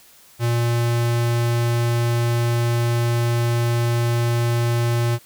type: tone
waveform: square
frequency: 118.3 Hz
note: A#2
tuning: 26 cents sharp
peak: -18 dBFS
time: 0.39-5.19 s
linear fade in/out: 50 ms
effects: white hiss -50 dBFS RMS until 5.25 s